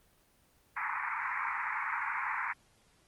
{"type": "band-pass noise", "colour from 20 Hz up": "pink", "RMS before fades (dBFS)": -35, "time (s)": [0.76, 2.53], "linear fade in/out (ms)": 10, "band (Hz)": [860, 2300], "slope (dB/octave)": 96, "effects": ["pink hiss -67 dBFS RMS until 3.07 s", "Opus 24 kbps"]}